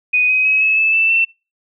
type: tone with pitch steps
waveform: sine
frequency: 2489 / 2521 / 2553 / 2586 / 2619 / 2652 / 2686 Hz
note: D#7 / D#7 / D#7 / E7 / E7 / E7 / E7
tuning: 0 / +22 / +44 / -34 / -12 / +10 / +32 cents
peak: -11 dBFS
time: 0.13-1.25 s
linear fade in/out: 10 ms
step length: 160 ms
effects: noise-tail reverb RT60 0.3 s tail -25 dB re dry